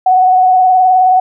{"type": "tone with vibrato", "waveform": "sine", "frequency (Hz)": 742, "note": "F#5", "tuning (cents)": 5, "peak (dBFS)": -5, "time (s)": [0.06, 1.2], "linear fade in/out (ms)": 5, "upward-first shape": "triangle", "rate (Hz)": 19, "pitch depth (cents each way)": 35, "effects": []}